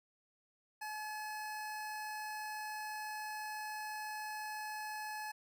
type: tone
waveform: 25% pulse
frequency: 854 Hz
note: G#5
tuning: 48 cents sharp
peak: -37 dBFS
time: 0.81-5.32 s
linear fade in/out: 10 ms
effects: none